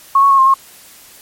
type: tone with pitch steps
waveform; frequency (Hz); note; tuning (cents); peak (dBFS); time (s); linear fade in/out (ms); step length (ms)
sine; 1096 / 1110 / 1092 / 1060 / 1081; C#6 / C#6 / C#6 / C6 / C#6; -20 / +2 / -26 / +22 / -44; -6; 0.15-0.54; 5; 78
effects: white hiss -41 dBFS RMS until 1.21 s + MP3 64 kbps